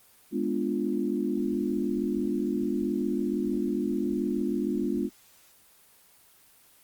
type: chord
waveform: sine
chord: G# diminished seventh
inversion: none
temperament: equal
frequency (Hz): 207.7 / 246.9 / 293.7 / 349.2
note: G#3 / B3 / D4 / F4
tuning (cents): 0 / 0 / 0 / 0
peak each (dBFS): -31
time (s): 0.31-5.1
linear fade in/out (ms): 50
effects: white hiss -58 dBFS RMS until 6.83 s + Opus 24 kbps